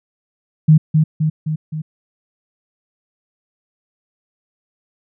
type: tone with echo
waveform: sine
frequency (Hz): 155.56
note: D#3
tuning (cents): 0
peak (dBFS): -5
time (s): 0.68-0.78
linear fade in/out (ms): 10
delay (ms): 260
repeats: 4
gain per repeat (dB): -4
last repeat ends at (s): 1.82
effects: none